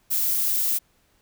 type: noise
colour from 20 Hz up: violet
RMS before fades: -23 dBFS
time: 0.1-0.79 s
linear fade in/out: 20 ms
effects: pink hiss -64 dBFS RMS until 1.21 s